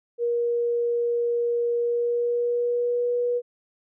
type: tone with pitch glide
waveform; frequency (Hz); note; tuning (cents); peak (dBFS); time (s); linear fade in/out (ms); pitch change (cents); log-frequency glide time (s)
sine; 474.4 to 484.9; A#4 to B4; +30 to -32; -21; 0.18-3.42; 50; +38; 1.78-3.13
effects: none